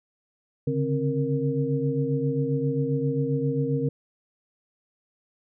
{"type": "tone cluster", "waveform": "sine", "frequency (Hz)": [138.3, 145.8, 266.3, 466], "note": ["C#3", "D3", "C4", "A#4"], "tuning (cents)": [-4, -12, 31, -1], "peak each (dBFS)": -28, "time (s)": [0.67, 3.89], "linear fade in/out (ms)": 5, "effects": []}